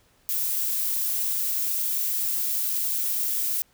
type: noise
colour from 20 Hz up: violet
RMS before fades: -26 dBFS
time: 0.29-3.62 s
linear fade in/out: 0 ms
effects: pink hiss -62 dBFS RMS until 3.73 s